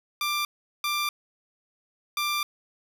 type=tone bursts at uneven times; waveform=15% pulse; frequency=1184 Hz; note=D6; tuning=14 cents sharp; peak=-19 dBFS; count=3; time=0.21-0.45 / 0.84-1.09 / 2.17-2.43 s; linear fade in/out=2 ms; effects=none